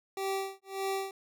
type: tone with tremolo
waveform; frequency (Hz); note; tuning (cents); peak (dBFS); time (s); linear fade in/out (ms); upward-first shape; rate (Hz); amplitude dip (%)
25% pulse; 388.1; G4; -17; -26; 0.17-1.11; 2; sine; 1.7; 100
effects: none